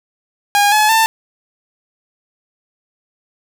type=tone with pitch steps; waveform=sawtooth; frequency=816 / 853.1 / 891.9 Hz; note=G#5 / G#5 / A5; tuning=-31 / +46 / +23 cents; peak=-6 dBFS; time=0.55-1.06 s; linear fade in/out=0 ms; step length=170 ms; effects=none